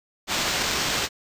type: noise with sample-and-hold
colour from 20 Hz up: white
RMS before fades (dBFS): -25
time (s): 0.27-1.09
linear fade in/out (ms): 50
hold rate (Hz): 11025
effects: resampled to 32000 Hz